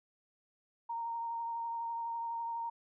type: tone with vibrato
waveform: sine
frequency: 927 Hz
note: A#5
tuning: 10 cents flat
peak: -35 dBFS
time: 0.89-2.7 s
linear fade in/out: 10 ms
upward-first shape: triangle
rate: 12 Hz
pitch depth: 18 cents each way
effects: none